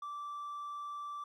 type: tone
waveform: triangle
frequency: 1167 Hz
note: D6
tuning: 11 cents flat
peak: -37 dBFS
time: 0.02-1.24 s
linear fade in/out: 5 ms
effects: tanh soft clip ceiling -34 dBFS